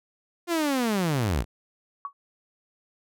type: linear sweep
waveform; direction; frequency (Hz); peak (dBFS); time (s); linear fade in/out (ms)
sawtooth; down; 353.5 to 46.25; -19; 0.47-1.45; 50
type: tone with exponential decay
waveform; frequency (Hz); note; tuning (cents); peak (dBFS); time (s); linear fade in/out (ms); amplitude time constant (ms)
sine; 1124; C#6; +24; -26; 2.05-2.13; 1; 17
effects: none